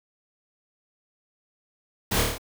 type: noise with echo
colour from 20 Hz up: pink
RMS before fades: -25 dBFS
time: 2.11-2.22 s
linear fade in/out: 10 ms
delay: 27 ms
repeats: 6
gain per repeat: -2 dB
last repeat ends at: 2.382 s
effects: none